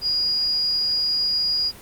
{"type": "tone", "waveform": "sine", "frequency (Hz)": 4874, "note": "D#8", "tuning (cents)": -37, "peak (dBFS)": -18, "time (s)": [0.01, 1.72], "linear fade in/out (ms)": 50, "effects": ["pink hiss -43 dBFS RMS until 1.81 s", "Opus 32 kbps"]}